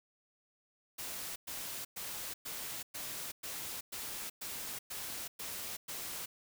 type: noise bursts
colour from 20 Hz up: white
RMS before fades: -42 dBFS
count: 11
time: 0.98-6.26 s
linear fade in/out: 10 ms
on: 380 ms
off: 110 ms
effects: none